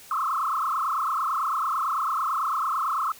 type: tone with frequency modulation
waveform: sine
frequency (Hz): 1194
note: D6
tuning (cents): +28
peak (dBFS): -23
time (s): 0.11-3.12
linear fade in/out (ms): 2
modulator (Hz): 29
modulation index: 5
effects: white hiss -48 dBFS RMS until 3.19 s